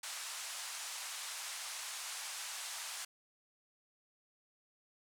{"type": "band-pass noise", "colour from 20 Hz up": "white", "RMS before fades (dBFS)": -44, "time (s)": [0.03, 3.05], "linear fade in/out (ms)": 5, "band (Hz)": [740, 9600], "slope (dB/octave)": 24, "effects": []}